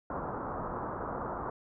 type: low-pass noise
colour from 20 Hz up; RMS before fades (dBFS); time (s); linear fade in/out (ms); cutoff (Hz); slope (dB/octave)
white; -37; 0.1-1.5; 2; 1300; 48
effects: none